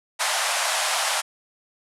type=band-pass noise; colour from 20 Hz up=pink; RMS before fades=-24 dBFS; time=0.19-1.22 s; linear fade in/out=20 ms; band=620 to 11000 Hz; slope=48 dB/octave; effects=none